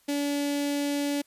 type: tone with notch filter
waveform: sawtooth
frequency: 286.5 Hz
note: D4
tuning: 43 cents flat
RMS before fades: -28 dBFS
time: 0.08-1.22 s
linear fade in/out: 10 ms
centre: 1200 Hz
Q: 0.95
effects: white hiss -64 dBFS RMS until 1.26 s + resampled to 32000 Hz